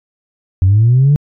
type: linear sweep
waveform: sine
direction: up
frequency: 89.4 to 149.6 Hz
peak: -5 dBFS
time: 0.62-1.16 s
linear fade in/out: 0 ms
effects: tanh soft clip ceiling -3 dBFS